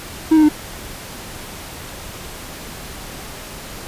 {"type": "tone with pitch steps", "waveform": "triangle", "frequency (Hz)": [317.8, 309.6, 301.7], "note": ["D#4", "D#4", "D4"], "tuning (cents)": [37, -9, 47], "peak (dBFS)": -6, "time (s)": [0.31, 0.49], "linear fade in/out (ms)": 10, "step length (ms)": 60, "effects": ["pink hiss -33 dBFS RMS until 3.87 s", "resampled to 32000 Hz"]}